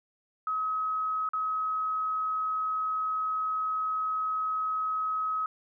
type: tone with dropouts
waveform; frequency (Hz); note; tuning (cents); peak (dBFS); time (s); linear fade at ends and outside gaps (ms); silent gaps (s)
sine; 1275; D#6; +42; -27; 0.47-5.46; 2; 1.29-1.334
effects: none